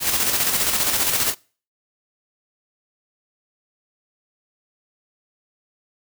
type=noise with tremolo; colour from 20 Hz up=white; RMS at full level=-19 dBFS; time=0-1.35 s; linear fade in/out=50 ms; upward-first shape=square; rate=15 Hz; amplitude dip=40%; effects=noise-tail reverb RT60 0.4 s tail -24 dB re dry